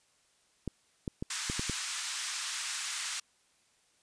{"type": "clicks", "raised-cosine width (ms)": 3, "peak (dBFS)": -21, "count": 6, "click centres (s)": [0.677, 1.078, 1.225, 1.499, 1.595, 1.697]}
{"type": "band-pass noise", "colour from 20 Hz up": "white", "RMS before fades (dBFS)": -37, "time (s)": [1.3, 3.2], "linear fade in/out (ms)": 5, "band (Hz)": [1100, 8800], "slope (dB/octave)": 24}
{"effects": ["white hiss -69 dBFS RMS until 4.02 s", "resampled to 22050 Hz"]}